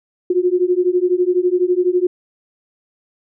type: beating tone pair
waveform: sine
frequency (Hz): 354.4 / 366.4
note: F4 / F#4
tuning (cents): +25 / -17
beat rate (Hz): 12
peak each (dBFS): -16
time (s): 0.3-2.07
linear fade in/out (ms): 5
effects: none